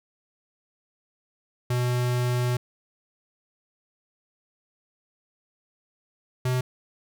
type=tone pair in turn; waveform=square; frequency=123.47 / 126.94 Hz; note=B2 / B2; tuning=0 / +48 cents; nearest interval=unison; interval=48 cents; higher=second; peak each=-23 dBFS; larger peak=neither; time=1.7-2.57 / 6.45-6.61 s; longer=first; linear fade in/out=5 ms; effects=none